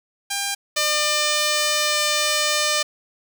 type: tone pair in turn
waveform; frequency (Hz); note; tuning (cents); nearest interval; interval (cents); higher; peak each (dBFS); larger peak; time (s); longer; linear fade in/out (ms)
5% pulse; 799 / 599.9; G5 / D5; +33 / +37; perfect fourth; 496; first; -11 / -7; second; 0.3-0.55 / 0.76-2.83; second; 10
effects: none